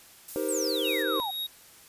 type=noise; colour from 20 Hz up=violet; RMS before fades=-38 dBFS; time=0.28-1.03 s; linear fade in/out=5 ms
type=chord; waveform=triangle; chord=C minor seventh; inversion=first; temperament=just; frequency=314 / 392.4 / 470.9 / 523.3 Hz; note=Eb4 / G4 / Bb4 / C5; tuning=+16 / +2 / +18 / 0 cents; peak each=-31 dBFS; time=0.36-1.2 s; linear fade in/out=0 ms
type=exponential sweep; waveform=sine; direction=down; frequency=8800 to 740 Hz; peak=-30 dBFS; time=0.48-1.31 s; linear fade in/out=10 ms
type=tone with tremolo; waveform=square; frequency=3775 Hz; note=A#7; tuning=21 cents sharp; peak=-30 dBFS; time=0.84-1.47 s; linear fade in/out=10 ms; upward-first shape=triangle; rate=3.9 Hz; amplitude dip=50%
effects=white hiss -53 dBFS RMS until 1.88 s + resampled to 32000 Hz